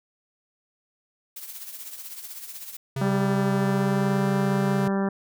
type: noise with tremolo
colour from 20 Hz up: blue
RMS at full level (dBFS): -36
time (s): 1.36-2.77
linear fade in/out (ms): 5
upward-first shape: triangle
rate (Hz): 16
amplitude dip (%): 65
type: tone with pitch glide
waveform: square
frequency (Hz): 134.8 to 139.07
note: C#3 to C#3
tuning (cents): -48 to +6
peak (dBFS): -27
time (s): 2.96-4.88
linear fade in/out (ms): 5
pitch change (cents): +54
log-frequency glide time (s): 3.5-4.27
type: harmonic tone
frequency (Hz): 196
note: G3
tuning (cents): 0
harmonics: 1 / 2 / 3 / 4 / 5 / 6 / 7 / 8 / 9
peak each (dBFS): -23 / -29 / -33 / -35 / -37 / -39 / -40 / -41 / -42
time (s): 3.01-5.09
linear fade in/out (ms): 5
effects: none